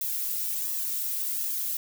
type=noise with flanger; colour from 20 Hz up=violet; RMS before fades=-30 dBFS; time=0.01-1.77 s; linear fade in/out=2 ms; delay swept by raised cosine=1.3 to 2.6 ms; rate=1.4 Hz; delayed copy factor=-0.6; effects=none